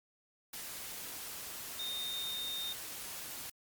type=tone in noise; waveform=sine; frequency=3667 Hz; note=A#7; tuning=29 cents flat; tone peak=-37 dBFS; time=1.79-2.73 s; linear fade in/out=5 ms; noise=white; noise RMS=-44 dBFS; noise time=0.53-3.5 s; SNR=+4 dB; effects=Opus 48 kbps

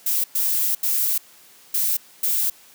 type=noise bursts at uneven times; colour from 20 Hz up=violet; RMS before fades=-21 dBFS; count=5; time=0.06-0.24 / 0.35-0.75 / 0.83-1.18 / 1.74-1.97 / 2.23-2.5 s; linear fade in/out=5 ms; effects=white hiss -50 dBFS RMS until 2.74 s + high-pass 150 Hz 12 dB/octave

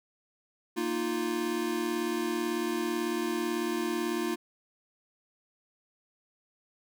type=chord; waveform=square; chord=Bb suspended fourth; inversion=none; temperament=equal; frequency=233.1 / 311.1 / 349.2 Hz; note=Bb3 / Eb4 / F4; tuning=0 / 0 / 0 cents; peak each=-36 / -35 / -32 dBFS; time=0.76-4.36 s; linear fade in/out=20 ms; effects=none

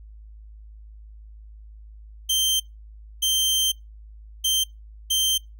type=tone bursts at uneven times; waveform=sawtooth; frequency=3135 Hz; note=G7; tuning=1 cent flat; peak=-16 dBFS; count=4; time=2.29-2.6 / 3.22-3.72 / 4.44-4.64 / 5.1-5.38 s; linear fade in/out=10 ms; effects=noise-tail reverb RT60 0.2 s tail -25 dB re dry + added 53 Hz sine -41 dBFS peak until 5.59 s

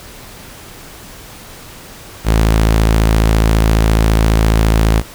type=tone; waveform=sawtooth; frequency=54.6 Hz; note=A1; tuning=13 cents flat; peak=-5 dBFS; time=2.24-5.03 s; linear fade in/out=50 ms; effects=pink hiss -35 dBFS RMS until 5.14 s

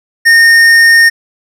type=tone with tanh clipping; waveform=sine; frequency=1836 Hz; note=A#6; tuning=27 cents flat; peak=-4 dBFS; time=0.25-1.1 s; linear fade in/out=20 ms; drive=12 dB; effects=none

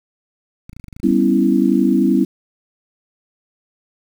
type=clicks; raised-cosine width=5 ms; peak=-24 dBFS; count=12; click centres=0.695 / 0.731 / 0.766 / 0.798 / 0.842 / 0.883 / 0.928 / 0.965 / 1 / 1.038 / 1.08 / 1.11 s
type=chord; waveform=sine; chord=C# half-diminished seventh; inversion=second; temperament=equal; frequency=196 / 246.9 / 277.2 / 329.6 Hz; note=G3 / B3 / C#4 / E4; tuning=0 / 0 / 0 / 0 cents; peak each=-17 dBFS; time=1.03-2.25 s; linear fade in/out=10 ms
effects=7-bit

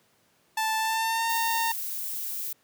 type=tone with pitch glide; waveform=sawtooth; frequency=880 to 914.7 Hz; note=A5 to A#5; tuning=0 to -33 cents; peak=-21 dBFS; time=0.57-1.72 s; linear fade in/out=5 ms; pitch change=+67 cents; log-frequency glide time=0.78-1.28 s
type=noise; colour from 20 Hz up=violet; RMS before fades=-33 dBFS; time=1.29-2.53 s; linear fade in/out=5 ms
effects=pink hiss -65 dBFS RMS until 2.63 s + high-pass 150 Hz 12 dB/octave

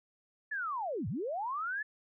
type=linear two-way sweep; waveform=sine; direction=down then up; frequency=1760 to 87.31 to 1760 Hz; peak=-33 dBFS; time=0.51-1.83 s; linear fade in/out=10 ms; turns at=1.08 s; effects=none

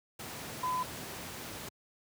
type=tone in noise; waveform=sine; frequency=1009 Hz; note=B5; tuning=37 cents sharp; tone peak=-30 dBFS; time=0.63-0.83 s; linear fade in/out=5 ms; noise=pink; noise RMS=-42 dBFS; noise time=0.19-1.69 s; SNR=+9 dB; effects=high-pass 100 Hz 12 dB/octave

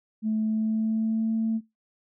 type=tone with pitch glide; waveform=sine; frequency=217.7 to 223.3 Hz; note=A3 to A3; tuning=-18 to +26 cents; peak=-22 dBFS; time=0.22-1.61 s; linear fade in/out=50 ms; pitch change=+44 cents; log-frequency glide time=0.41-1.32 s; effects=noise-tail reverb RT60 0.2 s tail -23 dB re dry + tanh soft clip ceiling -18 dBFS

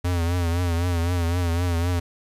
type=tone with vibrato; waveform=square; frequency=86.4 Hz; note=F2; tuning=18 cents flat; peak=-21 dBFS; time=0.04-2 s; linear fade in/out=10 ms; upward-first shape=triangle; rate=3.9 Hz; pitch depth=79 cents each way; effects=resampled to 32000 Hz + 9-bit

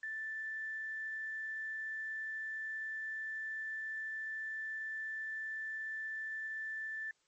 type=tone with quantisation; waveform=sine; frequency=1763 Hz; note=A6; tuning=3 cents sharp; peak=-38 dBFS; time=0.03-7.11 s; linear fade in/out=2 ms; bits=11; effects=white hiss -75 dBFS RMS until 7.27 s + MP3 32 kbps

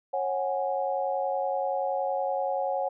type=chord; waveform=sine; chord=C# suspended fourth; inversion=none; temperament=equal with one note detuned; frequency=546.7 / 740 / 830.6 Hz; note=C#5 / F#5 / G#5; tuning=-24 / 0 / 0 cents; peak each=-29 / -30 / -32 dBFS; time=0.13-2.89 s; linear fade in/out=10 ms; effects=none

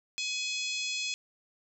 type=harmonic tone with a mistuned harmonic; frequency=844 Hz; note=G#5; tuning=28 cents sharp; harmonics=3 / 4 / 5 / 6 / 7 / 8 / 9; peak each=-35 / -37 / -39 / -41 / -42 / -43 / -44 dBFS; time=0.18-1.14 s; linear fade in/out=0 ms; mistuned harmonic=7; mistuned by=+28 cents; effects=none

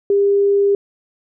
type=tone; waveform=sine; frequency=401 Hz; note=G4; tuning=39 cents sharp; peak=-11 dBFS; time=0.1-0.75 s; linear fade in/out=2 ms; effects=none

